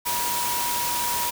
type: tone in noise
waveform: sine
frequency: 963 Hz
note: B5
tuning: 44 cents flat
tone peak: -27 dBFS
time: 0.05-1.31 s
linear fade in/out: 20 ms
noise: white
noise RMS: -27 dBFS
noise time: 0.05-1.31 s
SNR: -3 dB
effects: none